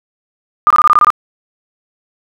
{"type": "tone bursts", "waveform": "sine", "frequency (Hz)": 1210, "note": "D#6", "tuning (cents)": -49, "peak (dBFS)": -4, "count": 8, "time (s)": [0.67, 1.103], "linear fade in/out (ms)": 0, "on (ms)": 34, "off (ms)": 23, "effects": []}